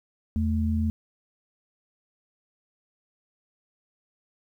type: tone pair together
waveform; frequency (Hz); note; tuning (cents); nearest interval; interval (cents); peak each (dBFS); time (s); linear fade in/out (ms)
sine; 82.29 / 220; E2 / A3; -2 / 0; octave + perfect fourth; 1702; -24 / -26; 0.36-0.9; 0
effects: 10-bit